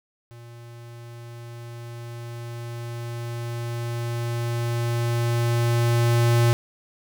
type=tone with level ramp; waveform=square; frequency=118.1 Hz; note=A#2; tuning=23 cents sharp; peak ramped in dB=-42 to -16 dBFS; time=0.31-6.53 s; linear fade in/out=0 ms; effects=none